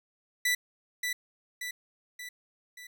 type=tone with echo; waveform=sawtooth; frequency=1975.5 Hz; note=B6; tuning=in tune; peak=-21 dBFS; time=0.45-0.55 s; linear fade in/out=5 ms; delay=580 ms; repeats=4; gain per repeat=-5 dB; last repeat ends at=2.87 s; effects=none